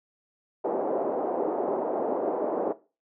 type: band-pass noise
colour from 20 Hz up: pink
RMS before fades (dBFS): -28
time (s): 0.64-2.73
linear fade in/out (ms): 10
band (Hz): 330 to 760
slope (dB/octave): 24
effects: noise-tail reverb RT60 0.3 s tail -17 dB re dry